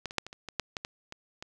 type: clicks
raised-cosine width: 0.2 ms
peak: -17 / -24 / -9 / -24 / -27 / -22 / -11 / -16 / -18 / -24 / -23 dBFS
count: 11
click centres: 0.057 / 0.109 / 0.183 / 0.266 / 0.329 / 0.487 / 0.597 / 0.768 / 0.849 / 1.124 / 1.425 s
effects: none